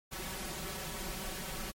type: noise with comb filter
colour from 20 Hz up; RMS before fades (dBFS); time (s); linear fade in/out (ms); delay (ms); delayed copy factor
pink; -40; 0.11-1.72; 20; 5.3; +0.9
effects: MP3 64 kbps